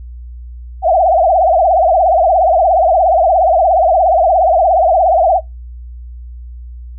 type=tone with vibrato; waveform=sine; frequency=698.5 Hz; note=F5; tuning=in tune; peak=-7 dBFS; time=0.82-5.41 s; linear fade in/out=50 ms; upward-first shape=triangle; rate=17 Hz; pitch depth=220 cents each way; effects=noise-tail reverb RT60 0.2 s tail -25 dB re dry + added 60 Hz sine -27 dBFS peak until 6.98 s